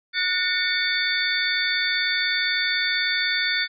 sine tone cluster, 1460 / 1815 / 2232 / 3546 / 4496 Hz, F#6 / A#6 / C#7 / A7 / C#8, -24 / -47 / +11 / +13 / +24 cents, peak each -27 dBFS, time 0.13-3.68 s, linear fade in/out 50 ms, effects none

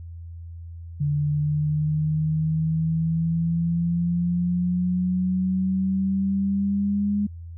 sine exponential sweep, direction up, 145.5 to 205.5 Hz, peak -20 dBFS, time 1-7.27 s, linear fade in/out 10 ms, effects added 84 Hz sine -35 dBFS peak until 7.57 s

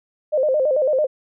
sine tone with vibrato, 564 Hz, C#5, 30 cents sharp, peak -15 dBFS, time 0.32-1.07 s, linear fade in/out 20 ms, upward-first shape square, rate 9 Hz, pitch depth 130 cents each way, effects none

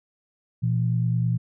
sine tone pair together, 119.5 / 169 Hz, A#2 / E3, +43 / +43 cents, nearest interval tritone, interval 600 cents, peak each -21 / -26 dBFS, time 0.62-1.38 s, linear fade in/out 20 ms, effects none

